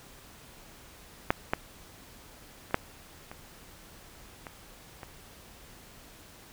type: clicks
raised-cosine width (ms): 0.5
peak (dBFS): -7 / -10 / -30 / -8 / -27 / -24 / -26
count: 7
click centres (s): 1.305 / 1.535 / 2.709 / 2.744 / 3.315 / 4.468 / 5.032
effects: pink hiss -52 dBFS RMS until 6.52 s